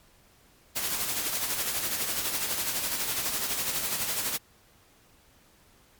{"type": "noise with tremolo", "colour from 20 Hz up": "white", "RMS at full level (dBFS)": -28, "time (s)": [0.75, 4.38], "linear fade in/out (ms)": 20, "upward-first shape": "sine", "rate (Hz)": 12, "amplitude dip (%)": 45, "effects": ["pink hiss -60 dBFS RMS until 5.99 s", "MP3 96 kbps"]}